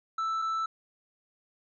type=tone pair in turn; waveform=triangle; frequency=1321 / 1321 Hz; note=E6 / E6; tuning=+3 / +3 cents; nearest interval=unison; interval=0 cents; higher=neither; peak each=-26 dBFS; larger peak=neither; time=0.18-0.42 / 0.42-0.66 s; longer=neither; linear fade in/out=5 ms; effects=resampled to 16000 Hz